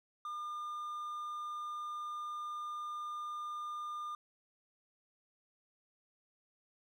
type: tone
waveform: triangle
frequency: 1206 Hz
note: D6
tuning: 46 cents sharp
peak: -37 dBFS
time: 0.25-4.15 s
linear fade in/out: 2 ms
effects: none